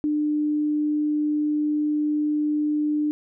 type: tone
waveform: sine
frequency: 299.6 Hz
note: D4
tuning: 35 cents sharp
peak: -20 dBFS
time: 0.04-3.11 s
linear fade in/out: 0 ms
effects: none